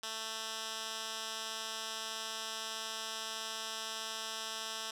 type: tone with band-pass filter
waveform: 10% pulse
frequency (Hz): 221.6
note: A3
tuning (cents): +13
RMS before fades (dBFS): -41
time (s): 0.03-4.91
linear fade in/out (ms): 5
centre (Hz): 4800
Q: 0.96
effects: none